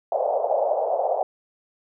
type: band-pass noise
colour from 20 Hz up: white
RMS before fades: -23 dBFS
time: 0.12-1.23 s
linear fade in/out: 2 ms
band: 530 to 730 Hz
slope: 48 dB/octave
effects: none